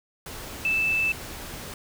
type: tone in noise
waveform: sine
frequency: 2637 Hz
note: E7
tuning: in tune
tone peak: -21 dBFS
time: 0.65-1.12 s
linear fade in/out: 2 ms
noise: pink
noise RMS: -38 dBFS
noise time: 0.26-1.74 s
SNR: +14 dB
effects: none